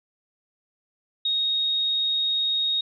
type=tone; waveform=sine; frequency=3742 Hz; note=A#7; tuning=6 cents sharp; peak=-21 dBFS; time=1.25-2.81 s; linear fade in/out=5 ms; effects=none